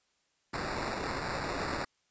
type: noise with sample-and-hold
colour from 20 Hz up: blue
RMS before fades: -35 dBFS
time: 0.53-1.85 s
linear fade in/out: 10 ms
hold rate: 3150 Hz
effects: white hiss -74 dBFS RMS until 2.1 s + resampled to 16000 Hz